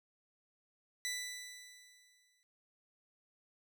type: tone with exponential decay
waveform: 15% pulse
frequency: 1980 Hz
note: B6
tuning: 4 cents sharp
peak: -29 dBFS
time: 1.05-2.43 s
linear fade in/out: 0 ms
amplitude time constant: 300 ms
effects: none